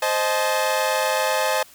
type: chord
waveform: sawtooth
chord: A diminished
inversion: first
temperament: equal with one note detuned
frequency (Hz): 523.3 / 622.3 / 862.9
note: C5 / Eb5 / A5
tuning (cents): 0 / 0 / -34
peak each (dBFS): -20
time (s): 0.02-1.63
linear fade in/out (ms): 5
effects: white hiss -49 dBFS RMS until 1.74 s